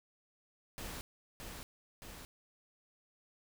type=noise with echo; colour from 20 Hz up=pink; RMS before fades=-44 dBFS; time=0.78-1.01 s; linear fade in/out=0 ms; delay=620 ms; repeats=2; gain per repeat=-3 dB; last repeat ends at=2.25 s; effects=none